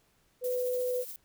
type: tone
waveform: sine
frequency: 499.4 Hz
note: B4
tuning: 19 cents sharp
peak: -28 dBFS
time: 0.41-1.05 s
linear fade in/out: 50 ms
type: noise with tremolo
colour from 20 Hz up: violet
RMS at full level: -41 dBFS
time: 0.44-1.16 s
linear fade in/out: 2 ms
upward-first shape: sine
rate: 14 Hz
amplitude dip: 35%
effects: pink hiss -69 dBFS RMS until 1.24 s